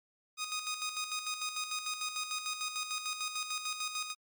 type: tone with tremolo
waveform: 10% pulse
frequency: 1244.5 Hz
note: D#6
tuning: in tune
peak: -25 dBFS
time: 0.37-4.15 s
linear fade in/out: 50 ms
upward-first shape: square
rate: 6.7 Hz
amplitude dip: 55%
effects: MP3 96 kbps